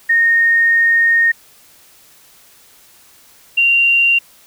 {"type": "tone pair in turn", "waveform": "sine", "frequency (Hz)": [1847, 2767], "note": ["A#6", "F7"], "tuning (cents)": [-16, -17], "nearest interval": "perfect fifth", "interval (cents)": 699, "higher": "second", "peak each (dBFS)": -9, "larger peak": "neither", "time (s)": [[0.09, 1.32], [3.57, 4.19]], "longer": "first", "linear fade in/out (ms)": 10, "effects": ["white hiss -47 dBFS RMS until 4.46 s"]}